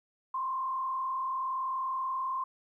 sine tone with frequency modulation, 1052 Hz, C6, 9 cents sharp, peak -30 dBFS, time 0.34-2.44 s, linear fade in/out 5 ms, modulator 39.1 Hz, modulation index 0.69, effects 12-bit

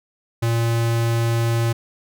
square tone, 115.9 Hz, A#2, 10 cents flat, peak -18 dBFS, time 0.42-1.73 s, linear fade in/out 10 ms, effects none

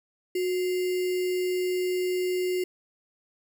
sine tone with sample-and-hold, 365.2 Hz, F#4, 23 cents flat, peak -24 dBFS, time 0.35-2.64 s, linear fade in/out 5 ms, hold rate 2450 Hz, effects none

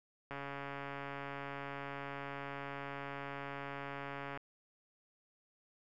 click train, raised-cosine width 0.5 ms, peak -28 dBFS, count 570, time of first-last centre 0.31-4.374 s, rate 140 Hz, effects none

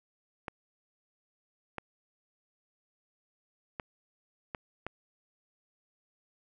clicks, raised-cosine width 0.5 ms, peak -21 dBFS, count 5, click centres 0.482 / 1.783 / 3.798 / 4.548 / 4.866 s, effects none

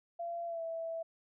sine tone with pitch glide, 683 to 658.6 Hz, F5 to E5, -39 to -2 cents, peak -36 dBFS, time 0.19-1.03 s, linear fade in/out 10 ms, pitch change -63 cents, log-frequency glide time 0.46-0.62 s, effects none

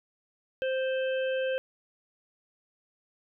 harmonic tone with a mistuned harmonic, 523.3 Hz, C5, in tune, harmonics 1 / 3 / 5 / 6, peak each -27 / -37 / -41 / -43 dBFS, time 0.62-1.58 s, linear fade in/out 0 ms, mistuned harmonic 6, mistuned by -18 cents, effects none

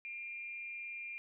sine tone with amplitude modulation, 2393 Hz, D7, 32 cents sharp, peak -39 dBFS, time 0.05-1.18 s, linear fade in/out 0 ms, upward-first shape sine, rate 263 Hz, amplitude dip 50%, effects none

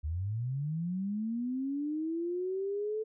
sine linear sweep, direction up, 71.5 to 440.2 Hz, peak -31 dBFS, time 0.03-3.04 s, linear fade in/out 20 ms, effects none

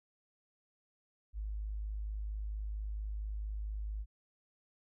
sine tone, 52.2 Hz, G#1, 10 cents sharp, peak -36 dBFS, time 1.33-4.06 s, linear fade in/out 50 ms, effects none

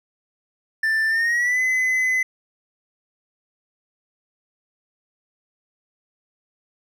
triangle tone with pitch glide, 1774 to 2026 Hz, A6 to B6, +14 to +44 cents, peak -16 dBFS, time 0.83-2.23 s, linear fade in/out 5 ms, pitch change +230 cents, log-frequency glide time 1.08-1.61 s, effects none

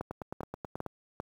two click trains, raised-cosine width 1 ms, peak -23 / -21 dBFS, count 8 / 4, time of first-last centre 0.11-0.863 / 0.01-1.2 s, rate 9.3 / 2.52 Hz, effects high-pass 60 Hz 12 dB/octave + 9-bit

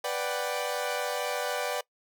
sawtooth chord, G major seventh, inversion first, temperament equal, 493.9 / 587.3 / 740 / 784 Hz, B4 / D5 / F#5 / G5, 0 / 0 / 0 / 0 cents, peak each -30 / -29 / -33 / -33 dBFS, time 0.04-1.81 s, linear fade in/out 5 ms, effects noise-tail reverb RT60 0.1 s tail -22 dB re dry

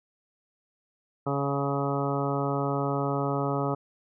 harmonic tone, 140 Hz, C#3, 18 cents sharp, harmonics 1 / 2 / 3 / 4 / 5 / 6 / 7 / 8 / 9, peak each -30 / -32 / -32 / -34 / -35 / -37 / -39 / -39 / -35 dBFS, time 1.26-3.75 s, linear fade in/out 10 ms, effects none

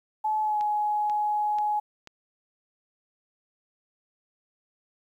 sine tone with pitch glide, 860 to 839.9 Hz, A5 to G#5, -40 to +19 cents, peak -23 dBFS, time 0.24-1.8 s, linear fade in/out 10 ms, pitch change -41 cents, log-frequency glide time 0.42-0.59 s
click train, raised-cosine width 0.2 ms, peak -26 dBFS, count 4, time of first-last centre 0.61-2.073 s, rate 2.05 Hz
effects 10-bit

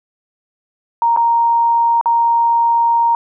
sine tone with dropouts, 932 Hz, A#5, 1 cent flat, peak -10 dBFS, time 1.02-3.15 s, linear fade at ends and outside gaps 1 ms, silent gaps 1.163-1.172 / 2.012-2.058 s, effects none

